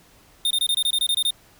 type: tone bursts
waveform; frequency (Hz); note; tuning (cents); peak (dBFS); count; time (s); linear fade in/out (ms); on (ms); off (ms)
square; 3636; A#7; -44; -19; 11; 0.45-1.306; 2; 56; 24
effects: pink hiss -54 dBFS RMS until 1.59 s